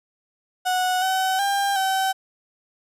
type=tone with pitch steps; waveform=35% pulse; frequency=736 / 757 / 798 / 766 Hz; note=F#5 / F#5 / G5 / G5; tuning=-9 / +39 / +31 / -40 cents; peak=-18 dBFS; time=0.65-2.13 s; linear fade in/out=20 ms; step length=370 ms; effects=resampled to 32000 Hz